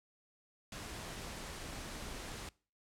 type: noise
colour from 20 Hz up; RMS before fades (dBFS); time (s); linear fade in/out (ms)
pink; -45; 0.72-2.49; 2
effects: noise-tail reverb RT60 0.4 s tail -23 dB re dry + low-pass 10000 Hz 12 dB/octave